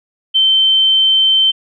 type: tone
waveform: sine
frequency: 3100 Hz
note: G7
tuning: 20 cents flat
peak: -8 dBFS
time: 0.34-1.52 s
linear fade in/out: 20 ms
effects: none